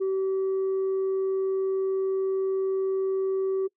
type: tone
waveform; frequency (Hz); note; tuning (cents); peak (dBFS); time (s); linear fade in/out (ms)
sine; 383.3; G4; -39; -21; 0-3.68; 20
effects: noise-tail reverb RT60 0.1 s tail -23 dB re dry + tanh soft clip ceiling -22 dBFS